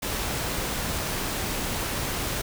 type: noise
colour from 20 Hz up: pink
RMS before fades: -29 dBFS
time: 0.02-2.42 s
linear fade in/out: 10 ms
effects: none